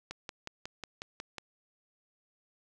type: click train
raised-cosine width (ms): 0.2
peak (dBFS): -22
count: 8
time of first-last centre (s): 0.11-1.383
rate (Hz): 5.5
effects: none